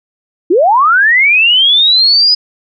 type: linear sweep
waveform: sine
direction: up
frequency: 307.2 to 5030 Hz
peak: -5 dBFS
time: 0.5-2.35 s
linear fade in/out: 10 ms
effects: none